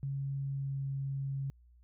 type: tone with pitch glide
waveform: sine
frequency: 137.9 to 136.95 Hz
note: C#3 to C#3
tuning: -9 to -21 cents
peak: -33 dBFS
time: 0.03-1.5 s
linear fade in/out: 0 ms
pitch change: -12 cents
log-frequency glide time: 0.43-0.89 s
effects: added 60 Hz sine -58 dBFS peak until 1.83 s